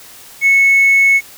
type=tone; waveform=triangle; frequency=2201 Hz; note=C#7; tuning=13 cents flat; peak=-4 dBFS; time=0.41-1.21 s; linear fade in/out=50 ms; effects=tanh soft clip ceiling -3 dBFS + white hiss -38 dBFS RMS until 1.37 s